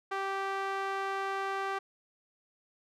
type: tone with band-pass filter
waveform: sawtooth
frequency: 390 Hz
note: G4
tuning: 9 cents flat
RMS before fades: -34 dBFS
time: 0.11-1.79 s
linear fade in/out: 10 ms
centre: 1200 Hz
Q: 1.2
effects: none